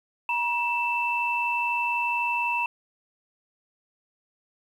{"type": "tone pair together", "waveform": "sine", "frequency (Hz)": [954, 2658], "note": ["A#5", "E7"], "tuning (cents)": [40, 14], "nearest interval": "octave + tritone", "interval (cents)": 1774, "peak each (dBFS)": -26, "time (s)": [0.29, 2.66], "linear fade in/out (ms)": 2, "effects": ["9-bit"]}